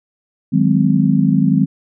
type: chord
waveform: sine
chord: Ab dominant seventh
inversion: second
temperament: just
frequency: 155.74 / 186.89 / 207.7 / 259.6 Hz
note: Eb3 / Gb3 / Ab3 / C4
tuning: +2 / +18 / 0 / -13 cents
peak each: -16 dBFS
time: 0.52-1.66 s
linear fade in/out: 20 ms
effects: none